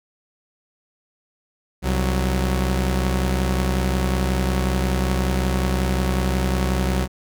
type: tone pair together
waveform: sawtooth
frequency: 65.41 / 185 Hz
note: C2 / F#3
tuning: 0 / 0 cents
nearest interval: octave + tritone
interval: 1800 cents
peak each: -16 / -20 dBFS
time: 1.82-7.08 s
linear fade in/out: 50 ms
effects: none